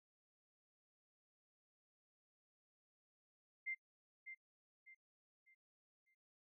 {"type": "tone with echo", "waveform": "sine", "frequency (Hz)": 2093, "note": "C7", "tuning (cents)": 0, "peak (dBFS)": -40, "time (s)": [3.66, 3.75], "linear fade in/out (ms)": 20, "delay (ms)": 600, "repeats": 4, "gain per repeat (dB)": -9, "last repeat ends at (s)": 6.15, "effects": ["noise-tail reverb RT60 0.1 s tail -25 dB re dry"]}